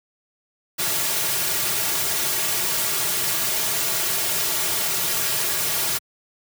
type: noise with comb filter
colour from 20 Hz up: white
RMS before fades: -23 dBFS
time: 0.78-5.99 s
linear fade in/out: 20 ms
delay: 3.9 ms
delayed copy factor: -0.85
effects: high-pass 100 Hz 12 dB/octave